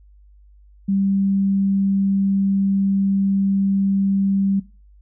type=tone; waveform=sine; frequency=196 Hz; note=G3; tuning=in tune; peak=-16 dBFS; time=0.88-4.6 s; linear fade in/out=10 ms; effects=noise-tail reverb RT60 0.3 s tail -19 dB re dry + added 50 Hz sine -46 dBFS peak until 5.01 s